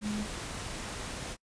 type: tone in noise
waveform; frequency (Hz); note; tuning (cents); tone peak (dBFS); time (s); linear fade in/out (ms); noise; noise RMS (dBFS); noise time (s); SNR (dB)
sine; 210; G#3; +19; -31; 0.01-0.26; 50; pink; -39; 0.01-1.37; +5
effects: noise-tail reverb RT60 0.1 s tail -26 dB re dry + resampled to 22050 Hz